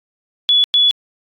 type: tone bursts at uneven times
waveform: sine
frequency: 3413 Hz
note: G#7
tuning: 47 cents sharp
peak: -9 dBFS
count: 2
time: 0.49-0.64 / 0.74-0.91 s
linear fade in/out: 0 ms
effects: AAC 48 kbps